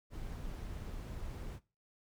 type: noise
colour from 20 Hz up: brown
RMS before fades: -43 dBFS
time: 0.1-1.6 s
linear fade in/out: 50 ms
effects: noise-tail reverb RT60 0.3 s tail -19 dB re dry

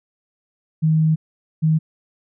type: tone pair in turn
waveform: sine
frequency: 157.8 / 157.8 Hz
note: D#3 / D#3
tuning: +25 / +25 cents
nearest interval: unison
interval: 0 cents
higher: neither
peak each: -13 dBFS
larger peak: neither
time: 0.82-1.16 / 1.62-1.79 s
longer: first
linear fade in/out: 20 ms
effects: none

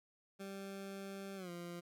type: tone with pitch glide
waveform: 20% pulse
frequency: 195.8 to 173.43 Hz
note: G3 to F3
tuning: -2 to -12 cents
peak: -40 dBFS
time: 0.39-1.81 s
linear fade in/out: 20 ms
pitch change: -210 cents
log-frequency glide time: 1.36-1.5 s
effects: none

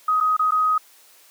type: tone with dropouts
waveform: sine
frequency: 1257 Hz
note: D#6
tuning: 17 cents sharp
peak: -16 dBFS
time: 0.08-0.78 s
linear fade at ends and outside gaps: 5 ms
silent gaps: 0.203-0.208 / 0.367-0.393 / 0.509-0.519 s
effects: white hiss -52 dBFS RMS until 1.3 s + high-pass 400 Hz 12 dB/octave

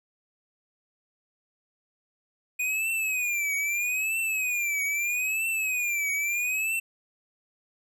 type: tone with vibrato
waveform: square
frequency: 2461 Hz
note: D#7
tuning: 20 cents flat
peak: -26 dBFS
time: 2.59-6.8 s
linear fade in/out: 10 ms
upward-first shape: triangle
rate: 0.78 Hz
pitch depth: 160 cents each way
effects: none

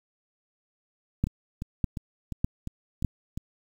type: two click trains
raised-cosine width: 5 ms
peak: -20 / -11 dBFS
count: 7 / 4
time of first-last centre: 1.27-3.375 / 1.24-3.047 s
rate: 2.85 / 1.66 Hz
effects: 8-bit

